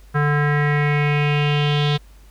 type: tone with low-pass filter sweep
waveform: square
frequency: 146.83 Hz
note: D3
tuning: in tune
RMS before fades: -18 dBFS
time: 0.14-1.98 s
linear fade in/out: 20 ms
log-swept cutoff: 1500 to 3600 Hz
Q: 4.7
effects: added 50 Hz sine -43 dBFS peak until 2.3 s + pink hiss -55 dBFS RMS until 2.3 s